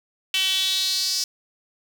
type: tone with high-pass filter sweep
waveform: sawtooth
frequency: 379.9 Hz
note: F#4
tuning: 46 cents sharp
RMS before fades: -23 dBFS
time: 0.34-1.24 s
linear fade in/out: 2 ms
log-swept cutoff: 2900 to 5200 Hz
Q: 5.4
effects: none